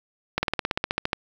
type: slowing click train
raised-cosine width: 0.3 ms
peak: -7 dBFS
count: 13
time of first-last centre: 0.38-1.131 s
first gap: 50 ms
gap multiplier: 1.04
effects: 7-bit